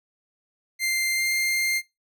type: tone with pitch glide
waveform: sawtooth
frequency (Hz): 2093 to 2106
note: C7 to C7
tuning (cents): 0 to +11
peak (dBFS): -19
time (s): 0.79-1.82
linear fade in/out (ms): 50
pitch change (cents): +11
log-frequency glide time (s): 1.11-1.33
effects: noise-tail reverb RT60 0.2 s tail -19 dB re dry